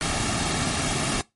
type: noise with comb filter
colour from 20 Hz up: pink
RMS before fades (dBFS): -25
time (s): 0.01-1.21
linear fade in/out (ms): 0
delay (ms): 2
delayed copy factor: -0.55
effects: noise-tail reverb RT60 0.2 s tail -21 dB re dry + MP3 48 kbps